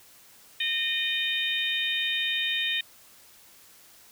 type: harmonic tone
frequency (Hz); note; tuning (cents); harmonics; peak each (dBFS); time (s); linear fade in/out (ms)
613; D#5; -26; 3 / 4 / 5 / 6; -32 / -31 / -31 / -29; 0.6-2.81; 5
effects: white hiss -54 dBFS RMS until 4.11 s